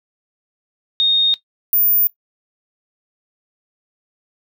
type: tone pair in turn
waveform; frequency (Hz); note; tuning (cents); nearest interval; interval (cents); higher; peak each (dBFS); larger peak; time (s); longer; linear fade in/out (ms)
sine; 3700 / 14800; A#7 / A#9; -14 / -14; 2 octaves; 2400; second; -11; neither; 1-1.34 / 1.73-2.07; neither; 0
effects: noise-tail reverb RT60 0.1 s tail -17 dB re dry